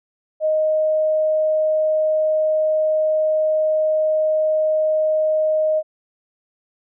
sine tone, 622.3 Hz, D#5, in tune, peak -15 dBFS, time 0.4-5.83 s, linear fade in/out 50 ms, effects none

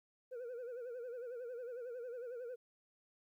sine tone with vibrato, 487.1 Hz, B4, 24 cents flat, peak -40 dBFS, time 0.31-2.56 s, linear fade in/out 20 ms, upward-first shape sine, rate 11 Hz, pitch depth 96 cents each way, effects tanh soft clip ceiling -42 dBFS + 13-bit

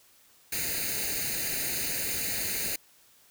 white noise with comb filter, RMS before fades -31 dBFS, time 0.52-2.76 s, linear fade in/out 5 ms, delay 0.45 ms, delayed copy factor +0.8, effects white hiss -60 dBFS RMS until 3.3 s

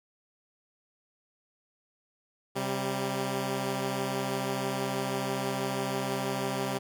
10% pulse tone pair together, 132.72 / 196 Hz, C3 / G3, +25 / 0 cents, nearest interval perfect fifth, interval 675 cents, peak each -24 dBFS, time 2.55-6.79 s, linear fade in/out 20 ms, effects none

